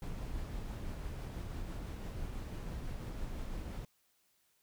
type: noise with tremolo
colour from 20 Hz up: brown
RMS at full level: -40 dBFS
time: 0.02-3.85 s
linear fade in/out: 2 ms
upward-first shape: triangle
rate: 6 Hz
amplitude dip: 25%
effects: white hiss -74 dBFS RMS until 4.62 s